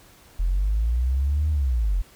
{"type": "linear two-way sweep", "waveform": "sine", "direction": "up then down", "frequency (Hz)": [41.36, 77.6, 41.36], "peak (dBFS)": -18, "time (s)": [0.39, 2.02], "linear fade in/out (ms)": 10, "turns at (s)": 1.5, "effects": ["tanh soft clip ceiling -15 dBFS", "pink hiss -52 dBFS RMS until 2.15 s"]}